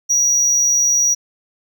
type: tone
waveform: triangle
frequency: 5780 Hz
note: F#8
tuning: 41 cents flat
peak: -11 dBFS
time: 0.09-1.15 s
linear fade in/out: 20 ms
effects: none